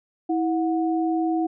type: tone pair together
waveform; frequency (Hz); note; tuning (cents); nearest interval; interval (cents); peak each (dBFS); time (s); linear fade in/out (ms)
sine; 325.2 / 730; E4 / F#5; -23 / -24; octave + major second; 1399; -21 / -27; 0.29-1.47; 10
effects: none